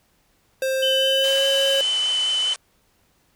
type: tone with pitch glide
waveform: square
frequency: 528 to 545.4 Hz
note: C5 to C#5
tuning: +16 to -28 cents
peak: -21 dBFS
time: 0.62-1.81 s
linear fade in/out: 2 ms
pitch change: +56 cents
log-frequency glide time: 0.89-1.45 s
type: tone with vibrato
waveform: sine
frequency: 3027 Hz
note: F#7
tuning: 39 cents sharp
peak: -19 dBFS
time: 0.82-2.54 s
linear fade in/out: 10 ms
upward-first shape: triangle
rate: 4.9 Hz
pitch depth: 12 cents each way
type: band-pass noise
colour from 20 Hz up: white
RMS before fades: -34 dBFS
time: 1.24-2.56 s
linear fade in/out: 0 ms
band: 450 to 9500 Hz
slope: 96 dB/octave
effects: pink hiss -63 dBFS RMS until 3.35 s